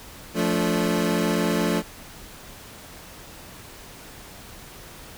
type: chord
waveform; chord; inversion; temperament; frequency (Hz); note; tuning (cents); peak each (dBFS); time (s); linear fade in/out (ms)
25% pulse; D minor; first; equal with one note detuned; 174.61 / 220 / 289; F3 / A3 / D4; 0 / 0 / -28; -21 / -21 / -23; 0.34-1.83; 50
effects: pink hiss -43 dBFS RMS until 5.17 s

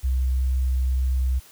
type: tone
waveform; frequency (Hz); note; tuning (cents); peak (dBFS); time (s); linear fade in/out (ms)
sine; 64.4; C2; -27; -19; 0.03-1.4; 20
effects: white hiss -50 dBFS RMS until 1.51 s

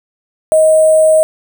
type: tone with sample-and-hold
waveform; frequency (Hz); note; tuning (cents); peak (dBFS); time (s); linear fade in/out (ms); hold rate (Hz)
sine; 630; D#5; +21; -5; 0.52-1.23; 0; 8820
effects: none

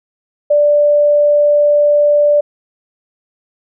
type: tone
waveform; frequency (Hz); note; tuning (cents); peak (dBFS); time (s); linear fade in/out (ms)
sine; 587.3; D5; 0; -7; 0.5-2.41; 10
effects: none

